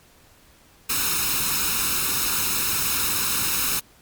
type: noise with comb filter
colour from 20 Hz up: white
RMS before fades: -23 dBFS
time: 0.89-3.8 s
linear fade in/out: 10 ms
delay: 0.76 ms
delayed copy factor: +0.7
effects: pink hiss -54 dBFS RMS until 4.01 s + MP3 96 kbps